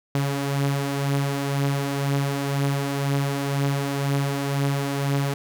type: beating tone pair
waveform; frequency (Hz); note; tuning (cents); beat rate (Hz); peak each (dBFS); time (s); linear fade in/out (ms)
sawtooth; 139.4 / 141.4; C#3 / C#3; +10 / +35; 2; -19 / -25; 0.15-5.34; 2
effects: none